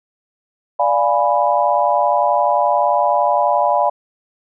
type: chord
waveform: sine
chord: D diminished seventh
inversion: none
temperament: equal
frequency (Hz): 587.3 / 698.5 / 830.6 / 987.8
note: D5 / F5 / Ab5 / Cb6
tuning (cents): 0 / 0 / 0 / 0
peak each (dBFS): -18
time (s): 0.79-3.9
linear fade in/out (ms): 10
effects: none